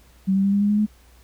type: tone with pitch steps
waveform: sine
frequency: 191.5 / 194.73 / 198.02 / 201.4 / 204.8 / 208.2 / 211.7 Hz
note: G3 / G3 / G3 / G3 / G#3 / G#3 / G#3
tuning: -40 / -11 / +18 / +47 / -24 / +5 / +33 cents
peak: -16 dBFS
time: 0.27-0.865 s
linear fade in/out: 20 ms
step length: 85 ms
effects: added 60 Hz sine -51 dBFS peak until 1.23 s + pink hiss -56 dBFS RMS until 1.23 s